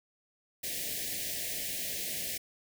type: band-stop noise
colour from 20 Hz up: white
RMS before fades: -36 dBFS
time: 0.63-2.38 s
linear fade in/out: 10 ms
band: 720 to 1700 Hz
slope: 96 dB/octave
effects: none